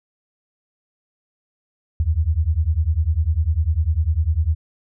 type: beating tone pair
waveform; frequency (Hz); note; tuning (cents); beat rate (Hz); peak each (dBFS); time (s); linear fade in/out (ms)
sine; 74.6 / 84.6; D2 / E2; +28 / +45; 10; -19; 2-4.55; 0
effects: none